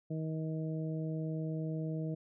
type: harmonic tone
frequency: 158.3 Hz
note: D#3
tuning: 30 cents sharp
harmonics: 1 / 2 / 3 / 4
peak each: -35 / -41 / -45 / -47 dBFS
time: 0.1-2.15 s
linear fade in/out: 10 ms
effects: none